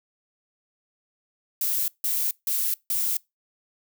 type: noise bursts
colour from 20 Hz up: violet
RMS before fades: -25 dBFS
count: 4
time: 1.61-3.17 s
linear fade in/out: 2 ms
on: 270 ms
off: 160 ms
effects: noise-tail reverb RT60 0.2 s tail -24 dB re dry